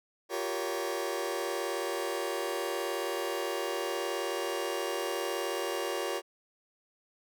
sawtooth chord, G half-diminished seventh, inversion third, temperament just, 352.8 / 392 / 470.4 / 564.5 Hz, F4 / G4 / Bb4 / Db5, +18 / 0 / +16 / +31 cents, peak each -33 dBFS, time 0.29-6.22 s, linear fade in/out 50 ms, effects none

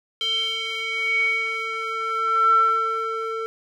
square tone with band-pass filter sweep, 448.2 Hz, A4, 32 cents sharp, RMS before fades -23 dBFS, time 0.21-3.46 s, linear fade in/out 0 ms, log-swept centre 3300 to 940 Hz, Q 9.1, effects none

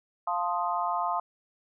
sine chord, F dominant seventh, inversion none, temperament equal, 698.5 / 880 / 1046.5 / 1244.5 Hz, F5 / A5 / C6 / Eb6, 0 / 0 / 0 / 0 cents, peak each -31 / -32 / -31 / -33 dBFS, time 0.27-1.2 s, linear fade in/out 5 ms, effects none

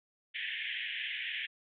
pink band-pass noise, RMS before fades -38 dBFS, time 0.34-1.47 s, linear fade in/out 20 ms, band 1700 to 3400 Hz, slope 96 dB/octave, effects none

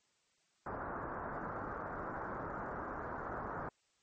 white low-pass noise, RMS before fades -42 dBFS, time 0.66-3.69 s, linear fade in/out 5 ms, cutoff 1500 Hz, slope 48 dB/octave, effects white hiss -75 dBFS RMS until 4.02 s + MP3 32 kbps

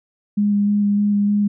sine tone with vibrato, 204.8 Hz, G#3, 24 cents flat, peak -14 dBFS, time 0.37-1.48 s, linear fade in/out 10 ms, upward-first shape square, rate 3.3 Hz, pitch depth 10 cents each way, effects none

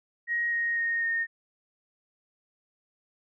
sine tone with pitch steps, 1885 / 1869.8 / 1854.8 / 1839.8 Hz, A#6 / A#6 / A#6 / A#6, +19 / +5 / -9 / -23 cents, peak -25 dBFS, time 0.27-1.27 s, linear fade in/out 50 ms, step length 250 ms, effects none

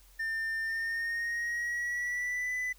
triangle tone with pitch glide, 1800 to 1997.2 Hz, A6 to B6, +39 to +19 cents, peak -29 dBFS, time 0.19-2.73 s, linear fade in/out 10 ms, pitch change +180 cents, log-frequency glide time 0.64-2.53 s, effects added 45 Hz sine -57 dBFS peak until 2.78 s + white hiss -62 dBFS RMS until 2.78 s

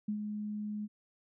sine tone with ADSR envelope, 210 Hz, G#3, 19 cents sharp, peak -30 dBFS, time 0.08-0.88 s, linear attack 7 ms, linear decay 86 ms, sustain -5 dB, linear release 37 ms, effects none

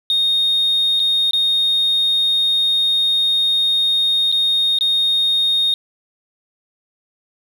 sine tone with dropouts, 3700 Hz, A#7, 14 cents flat, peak -12 dBFS, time 0.1-5.74 s, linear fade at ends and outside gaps 1 ms, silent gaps 0.996-1 / 1.31-1.333 / 4.317-4.324 / 4.787-4.809 s, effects tanh soft clip ceiling -11 dBFS + 7-bit

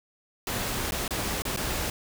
pink noise with dropouts, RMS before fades -30 dBFS, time 0.47-1.9 s, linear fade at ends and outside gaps 2 ms, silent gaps 0.909-0.92 / 1.079-1.107 / 1.421-1.452 / 1.563-1.572 s, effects none

